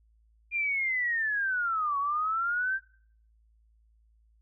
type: linear two-way sweep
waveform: sine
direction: down then up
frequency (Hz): 2420 to 1108.7 to 1586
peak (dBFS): -26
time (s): 0.51-2.8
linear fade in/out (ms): 50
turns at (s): 1.98
effects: noise-tail reverb RT60 0.6 s tail -25 dB re dry + added 55 Hz sine -61 dBFS peak until 4.41 s